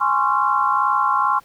sine chord, Db major seventh, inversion second, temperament equal with one note detuned, 830.6 / 1046.5 / 1108.7 / 1367.4 Hz, Ab5 / C6 / Db6 / F6, 0 / 0 / 0 / -37 cents, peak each -23 / -19 / -21 / -22 dBFS, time 0-1.4 s, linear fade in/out 20 ms, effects pink hiss -53 dBFS RMS until 1.44 s

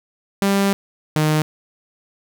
sawtooth tone pair in turn, 197.8 / 153.92 Hz, G3 / D#3, +16 / -18 cents, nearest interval major third, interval 434 cents, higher first, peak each -11 dBFS, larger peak neither, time 0.42-0.73 / 1.16-1.42 s, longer first, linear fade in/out 0 ms, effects none

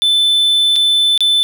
triangle tone with dropouts, 3520 Hz, A7, in tune, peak -8 dBFS, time 0.02-1.43 s, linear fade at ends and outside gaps 0 ms, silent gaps 0.758-0.762 / 1.177-1.206 s, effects none

